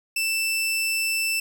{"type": "tone", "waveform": "sawtooth", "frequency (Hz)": 2660, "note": "E7", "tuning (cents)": 15, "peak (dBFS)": -19, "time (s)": [0.16, 1.4], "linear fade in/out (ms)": 5, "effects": ["10-bit"]}